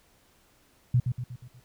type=tone with echo; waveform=sine; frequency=123.47 Hz; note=B2; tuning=in tune; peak=-18 dBFS; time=0.94-1 s; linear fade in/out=5 ms; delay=120 ms; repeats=5; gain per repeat=-6 dB; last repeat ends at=1.6 s; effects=pink hiss -63 dBFS RMS until 1.64 s